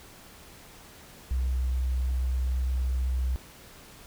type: tone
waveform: sine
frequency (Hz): 63.7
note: C2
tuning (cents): -46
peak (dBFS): -23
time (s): 1.31-3.36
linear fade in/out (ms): 0
effects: tanh soft clip ceiling -21 dBFS + pink hiss -50 dBFS RMS until 4.06 s